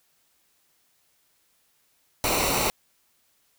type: noise with comb filter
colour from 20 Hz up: pink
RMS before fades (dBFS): -24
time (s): 2.24-2.7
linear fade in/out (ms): 0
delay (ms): 0.6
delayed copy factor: -0.65
effects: white hiss -67 dBFS RMS until 3.58 s